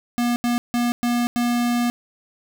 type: tone bursts at uneven times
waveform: square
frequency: 240.2 Hz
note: B3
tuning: 48 cents flat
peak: -19 dBFS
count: 5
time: 0.18-0.36 / 0.44-0.58 / 0.74-0.92 / 1.03-1.27 / 1.36-1.9 s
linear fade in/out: 0 ms
effects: none